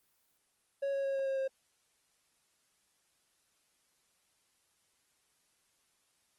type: tone with pitch steps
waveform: triangle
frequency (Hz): 554.4 / 550.3 / 546.1 / 542.1 / 538 / 534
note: C#5 / C#5 / C#5 / C#5 / C5 / C5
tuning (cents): 0 / -13 / -26 / -39 / +48 / +35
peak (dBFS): -29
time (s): 0.82-1.48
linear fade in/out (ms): 10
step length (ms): 110
effects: white hiss -74 dBFS RMS until 6.38 s + Opus 24 kbps